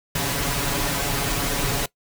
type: noise with comb filter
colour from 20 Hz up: pink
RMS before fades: -24 dBFS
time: 0.15-1.86 s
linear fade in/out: 5 ms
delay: 7.1 ms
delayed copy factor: +0.8
effects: noise-tail reverb RT60 0.1 s tail -20 dB re dry